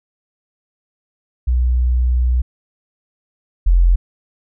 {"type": "tone pair in turn", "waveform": "sine", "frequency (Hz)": [61.74, 43.66], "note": ["B1", "F1"], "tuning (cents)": [0, 0], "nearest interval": "tritone", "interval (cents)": 600, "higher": "first", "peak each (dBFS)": [-12, -8], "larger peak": "second", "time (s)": [[1.47, 2.42], [3.66, 3.96]], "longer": "first", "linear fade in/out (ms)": 10, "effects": []}